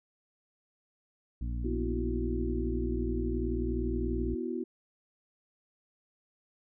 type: harmonic tone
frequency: 58.8 Hz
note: A#1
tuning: 16 cents sharp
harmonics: 1 / 2 / 3 / 4 / 5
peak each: -32 / -40 / -48 / -44 / -49 dBFS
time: 1.41-4.35 s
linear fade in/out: 5 ms
type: chord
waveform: sine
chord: B suspended fourth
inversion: none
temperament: equal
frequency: 246.9 / 329.6 / 370 Hz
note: B3 / E4 / F#4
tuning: 0 / 0 / 0 cents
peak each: -36 dBFS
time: 1.64-4.64 s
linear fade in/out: 10 ms
effects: none